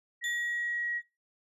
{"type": "tone", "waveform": "sine", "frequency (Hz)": 1906, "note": "A#6", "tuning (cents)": 38, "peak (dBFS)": -30, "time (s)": [0.21, 1.02], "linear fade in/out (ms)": 50}
{"type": "tone with exponential decay", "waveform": "30% pulse", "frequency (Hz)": 3520, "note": "A7", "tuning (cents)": 0, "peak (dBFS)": -33, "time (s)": [0.24, 1.03], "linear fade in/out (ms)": 1, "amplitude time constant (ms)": 170}
{"effects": ["noise-tail reverb RT60 0.3 s tail -26 dB re dry", "resampled to 32000 Hz"]}